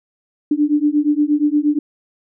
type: beating tone pair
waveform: sine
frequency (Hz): 291.8 / 300.3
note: D4 / D4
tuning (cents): -11 / +39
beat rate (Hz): 8.5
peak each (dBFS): -16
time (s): 0.51-1.79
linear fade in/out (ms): 5
effects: none